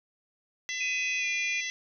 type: harmonic tone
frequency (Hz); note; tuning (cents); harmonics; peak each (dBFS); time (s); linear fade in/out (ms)
672; E5; +33; 3 / 4 / 5 / 6 / 7 / 8 / 9; -34 / -39 / -40 / -45 / -48 / -47 / -39; 0.69-1.7; 0
type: tone with pitch glide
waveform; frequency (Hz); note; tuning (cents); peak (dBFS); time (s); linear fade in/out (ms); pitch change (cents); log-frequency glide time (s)
sine; 2514 to 2410; D#7 to D7; +17 to +44; -29; 0.8-1.61; 10; -73; 1.19-1.26
effects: none